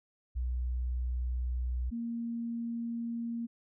sine tone pair in turn, 61.74 / 233.1 Hz, B1 / A#3, 0 / 0 cents, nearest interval octave + major seventh, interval 2300 cents, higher second, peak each -30 / -33 dBFS, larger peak first, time 0.35-1.91 / 1.91-3.47 s, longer neither, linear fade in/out 20 ms, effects none

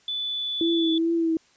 sine tone with pitch glide, 3482 to 3456 Hz, A7 to A7, -19 to -32 cents, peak -26 dBFS, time 0.08-0.98 s, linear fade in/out 2 ms, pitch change -13 cents, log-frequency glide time 0.18-0.83 s
sine tone with vibrato, 329.6 Hz, E4, in tune, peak -20 dBFS, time 0.61-1.37 s, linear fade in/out 2 ms, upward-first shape triangle, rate 2.4 Hz, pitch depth 38 cents each way
effects white hiss -60 dBFS RMS until 1.56 s + resampled to 16000 Hz

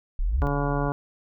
sine exponential two-way sweep, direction up then down, 30.86 to 78.9 to 37.38 Hz, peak -21 dBFS, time 0.19-0.47 s, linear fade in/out 0 ms, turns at 0.41 s
triangle tone, 42.16 Hz, E1, 40 cents sharp, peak -27 dBFS, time 0.3-0.9 s, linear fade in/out 20 ms
harmonic tone, 142.5 Hz, C#3, 48 cents sharp, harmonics 1 / 2 / 3 / 4 / 5 / 6 / 7 / 8 / 10, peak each -27 / -30 / -32 / -33 / -34 / -35 / -35 / -36 / -37 dBFS, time 0.42-0.92 s, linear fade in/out 0 ms
effects none

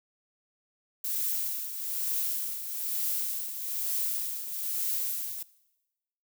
violet noise with tremolo, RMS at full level -29 dBFS, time 1.04-5.43 s, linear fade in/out 5 ms, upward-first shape triangle, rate 1.1 Hz, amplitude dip 65%, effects noise-tail reverb RT60 1.0 s tail -20 dB re dry

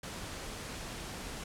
pink noise, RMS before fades -42 dBFS, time 0.03-1.44 s, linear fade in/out 5 ms, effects low-pass 10000 Hz 12 dB/octave

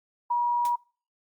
sine tone, 960 Hz, B5, 49 cents flat, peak -22 dBFS, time 0.3-0.76 s, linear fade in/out 10 ms
white noise with exponential decay, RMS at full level -36 dBFS, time 0.65-0.75 s, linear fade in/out 1 ms, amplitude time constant 20 ms
effects noise-tail reverb RT60 0.4 s tail -24 dB re dry + Opus 48 kbps

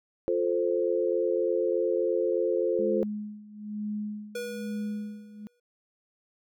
sine chord, F major, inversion none, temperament equal with one note detuned, 351.9 / 440 / 523.3 Hz, F4 / A4 / C5, +13 / 0 / 0 cents, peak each -28 dBFS, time 0.28-3.03 s, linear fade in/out 0 ms
sine tone with tremolo, 210 Hz, G#3, 19 cents sharp, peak -29 dBFS, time 2.79-5.47 s, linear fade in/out 0 ms, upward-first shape sine, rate 1.1 Hz, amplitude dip 85%
square tone with exponential decay, 483.9 Hz, B4, 35 cents flat, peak -31 dBFS, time 4.35-5.6 s, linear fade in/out 5 ms, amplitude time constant 270 ms
effects none

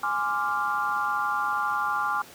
sine chord, D half-diminished seventh, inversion second, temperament equal with one note detuned, 830.6 / 1042.3 / 1174.7 / 1396.9 Hz, Ab5 / C6 / D6 / F6, 0 / -7 / 0 / 0 cents, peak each -30 / -32 / -28 / -29 dBFS, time 0.03-2.22 s, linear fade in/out 5 ms, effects pink hiss -47 dBFS RMS until 2.34 s + high-pass 150 Hz 12 dB/octave

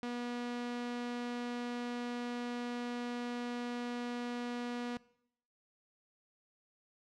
sawtooth tone, 242 Hz, B3, 35 cents flat, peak -33 dBFS, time 0.03-4.97 s, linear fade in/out 0 ms, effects noise-tail reverb RT60 0.7 s tail -21 dB re dry + low-pass 5000 Hz 12 dB/octave

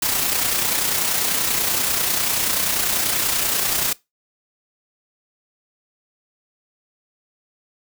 white noise with amplitude modulation, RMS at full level -19 dBFS, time 0.02-3.93 s, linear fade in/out 5 ms, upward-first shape sine, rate 30.3 Hz, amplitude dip 40%, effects noise-tail reverb RT60 0.2 s tail -21 dB re dry

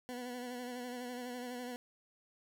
20% pulse tone with vibrato, 246.9 Hz, B3, in tune, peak -36 dBFS, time 0.09-1.76 s, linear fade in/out 0 ms, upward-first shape sine, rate 12 Hz, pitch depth 37 cents each way, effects none

